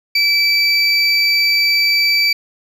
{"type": "tone pair together", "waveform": "triangle", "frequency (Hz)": [2317, 4640], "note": ["D7", "D8"], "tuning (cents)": [-24, -22], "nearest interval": "octave", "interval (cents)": 1202, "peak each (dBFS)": -13, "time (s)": [0.15, 2.33], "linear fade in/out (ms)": 5, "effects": []}